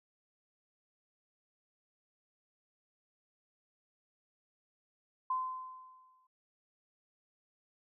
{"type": "tone with exponential decay", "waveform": "sine", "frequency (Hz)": 1030, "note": "C6", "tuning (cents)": -28, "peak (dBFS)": -29, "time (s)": [5.3, 6.27], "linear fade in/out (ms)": 5, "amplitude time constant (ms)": 210, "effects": []}